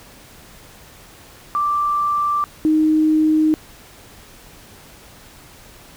sine tone pair in turn, 1174.7 / 311.1 Hz, D6 / D#4, 0 / 0 cents, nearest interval octave + major seventh, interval 2300 cents, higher first, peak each -16 / -12 dBFS, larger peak second, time 1.55-2.44 / 2.65-3.54 s, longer neither, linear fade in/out 0 ms, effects pink hiss -44 dBFS RMS until 5.96 s

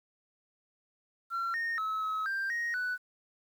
sine tone with pitch steps, 1363 / 1843 / 1293 / 1284 / 1580 / 1875 / 1487 Hz, F6 / A#6 / E6 / E6 / G6 / A#6 / F#6, -43 / -20 / -34 / -46 / +13 / +10 / +8 cents, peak -28 dBFS, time 1.3-2.98 s, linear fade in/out 50 ms, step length 240 ms, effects tanh soft clip ceiling -29 dBFS + 10-bit

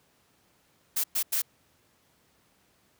blue noise bursts at uneven times, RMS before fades -27 dBFS, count 3, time 0.96-1.04 / 1.15-1.23 / 1.32-1.42 s, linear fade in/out 10 ms, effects pink hiss -66 dBFS RMS until 2.99 s + high-pass 80 Hz 12 dB/octave

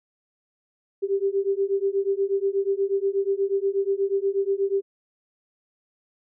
sine beating tone pair, 389.6 / 397.9 Hz, G4 / G4, -11 / +26 cents, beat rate 8.3 Hz, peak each -24 dBFS, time 1.02-4.82 s, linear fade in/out 20 ms, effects none

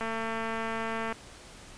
click train, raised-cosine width 0.5 ms, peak -19 dBFS, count 252, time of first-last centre 0.01-1.126 s, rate 225 Hz, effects pink hiss -49 dBFS RMS until 1.77 s + resampled to 22050 Hz

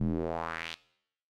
square tone with band-pass filter sweep, 41.2 Hz, E1, in tune, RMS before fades -33 dBFS, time 0-0.75 s, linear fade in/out 10 ms, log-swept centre 160 to 3800 Hz, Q 2.4, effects noise-tail reverb RT60 0.7 s tail -19 dB re dry

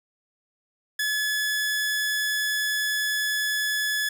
sawtooth tone, 1710 Hz, A6, 50 cents flat, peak -20 dBFS, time 0.99-4.09 s, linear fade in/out 5 ms, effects none

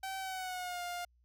sawtooth tone with pitch glide, 769 to 705.2 Hz, G5 to F5, -33 to +17 cents, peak -34 dBFS, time 0.03-1.05 s, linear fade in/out 5 ms, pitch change -150 cents, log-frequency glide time 0.19-0.82 s, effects added 60 Hz sine -66 dBFS peak until 1.24 s

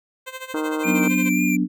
10% pulse tone with tremolo, 519 Hz, C5, 14 cents flat, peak -21 dBFS, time 0.26-1.3 s, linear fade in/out 20 ms, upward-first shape sine, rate 13 Hz, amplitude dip 80%
harmonic tone, 155.1 Hz, D#3, 5 cents flat, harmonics 2 / 3 / 4 / 5 / 6 / 7 / 8 / 9 / 10, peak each -24 / -28 / -36 / -38 / -34 / -36 / -39 / -38 / -37 dBFS, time 0.54-1.08 s, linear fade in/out 2 ms
square tone with vibrato, 2379 Hz, D7, 22 cents sharp, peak -24 dBFS, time 0.83-1.57 s, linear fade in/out 20 ms, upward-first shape sine, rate 3.7 Hz, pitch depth 25 cents each way
sine chord, B minor, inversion second, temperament equal, 185 / 246.9 / 293.7 Hz, F#3 / B3 / D4, 0 / 0 / 0 cents, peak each -22 dBFS, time 0.84-1.68 s, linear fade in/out 50 ms
effects none

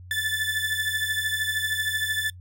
30% pulse beating tone pair, 1742 / 1755 Hz, A6 / A6, -18 / -5 cents, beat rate 13 Hz, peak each -25 dBFS, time 0.11-2.3 s, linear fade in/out 2 ms, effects noise-tail reverb RT60 0.1 s tail -23 dB re dry + added 90 Hz sine -41 dBFS peak until 2.4 s

